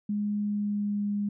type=tone with pitch glide; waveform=sine; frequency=207.1 to 204.6 Hz; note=G#3 to G#3; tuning=-5 to -26 cents; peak=-26 dBFS; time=0.09-1.29 s; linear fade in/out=5 ms; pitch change=-21 cents; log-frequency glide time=0.38-1.1 s; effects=none